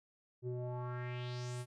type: tone with low-pass filter sweep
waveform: square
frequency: 123.47 Hz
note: B2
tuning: in tune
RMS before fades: -41 dBFS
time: 0.42-1.66 s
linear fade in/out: 50 ms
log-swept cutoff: 330 to 11000 Hz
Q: 3
effects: none